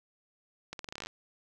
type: accelerating click train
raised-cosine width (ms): 0.2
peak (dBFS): -22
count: 13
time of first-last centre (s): 0.73-1.07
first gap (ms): 62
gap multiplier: 0.84
effects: none